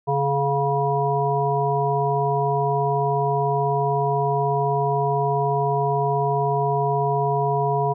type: harmonic tone with a mistuned harmonic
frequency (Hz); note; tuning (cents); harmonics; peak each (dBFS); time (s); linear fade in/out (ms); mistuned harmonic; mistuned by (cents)
140.6; C#3; +25; 1 / 3 / 5 / 7; -24 / -24 / -24 / -24; 0.07-7.94; 20; 7; -27
effects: none